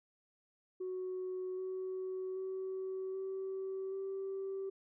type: tone with pitch steps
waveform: sine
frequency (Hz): 370 / 374.3 / 378.6 / 383 / 387.5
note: F#4 / F#4 / F#4 / G4 / G4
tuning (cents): 0 / +20 / +40 / -40 / -20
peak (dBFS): -36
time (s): 0.8-4.7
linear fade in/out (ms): 10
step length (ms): 780
effects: tanh soft clip ceiling -34 dBFS